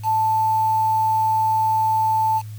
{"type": "tone with quantisation", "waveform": "sine", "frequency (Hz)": 880, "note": "A5", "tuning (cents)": 0, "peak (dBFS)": -16, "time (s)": [0.03, 2.42], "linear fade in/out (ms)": 50, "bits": 6, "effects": ["added 107 Hz sine -31 dBFS peak until 2.58 s", "white hiss -51 dBFS RMS until 2.58 s"]}